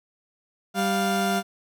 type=tone pair together; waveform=30% pulse; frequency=195.8 / 697.8 Hz; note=G3 / F5; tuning=-2 / -2 cents; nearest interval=octave + minor seventh; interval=2200 cents; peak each=-22 dBFS; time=0.74-1.43 s; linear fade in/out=50 ms; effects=none